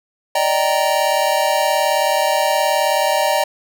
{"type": "chord", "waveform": "square", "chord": "Eb major seventh", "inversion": "third", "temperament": "just", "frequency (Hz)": [583.4, 622.3, 777.8, 933.4], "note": ["D5", "Eb5", "G5", "Bb5"], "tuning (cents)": [-12, 0, -14, 2], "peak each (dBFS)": -21, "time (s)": [0.35, 3.44], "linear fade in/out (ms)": 5, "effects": []}